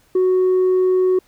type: tone with tanh clipping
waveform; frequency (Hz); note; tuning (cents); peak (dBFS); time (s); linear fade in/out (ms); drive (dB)
triangle; 370; F#4; 0; -13; 0.15-1.19; 5; 6
effects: pink hiss -57 dBFS RMS until 1.27 s